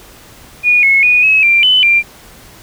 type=tone with pitch steps; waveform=sine; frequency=2451 / 2183 / 2466 / 2568 / 2369 / 3017 / 2376 Hz; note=D#7 / C#7 / D#7 / E7 / D7 / F#7 / D7; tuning=-27 / -27 / -16 / -46 / +14 / +33 / +20 cents; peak=-6 dBFS; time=0.63-2.03 s; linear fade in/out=50 ms; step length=200 ms; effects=pink hiss -39 dBFS RMS until 2.62 s